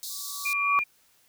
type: high-pass noise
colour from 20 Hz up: pink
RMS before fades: -36 dBFS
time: 0.03-0.53 s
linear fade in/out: 0 ms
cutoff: 3700 Hz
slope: 96 dB/octave
type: tone with exponential growth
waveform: sine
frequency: 1140 Hz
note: C#6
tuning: 48 cents sharp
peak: -18 dBFS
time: 0.1-0.79 s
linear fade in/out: 0 ms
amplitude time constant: 150 ms
type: tone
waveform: sine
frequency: 2401 Hz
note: D7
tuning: 38 cents sharp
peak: -25 dBFS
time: 0.45-0.84 s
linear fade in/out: 10 ms
effects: white hiss -63 dBFS RMS until 1.28 s